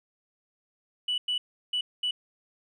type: tone bursts at uneven times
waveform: sine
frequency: 2960 Hz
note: F#7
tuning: in tune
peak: -24 dBFS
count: 4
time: 1.08-1.18 / 1.28-1.38 / 1.73-1.81 / 2.03-2.11 s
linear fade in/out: 5 ms
effects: tanh soft clip ceiling -22 dBFS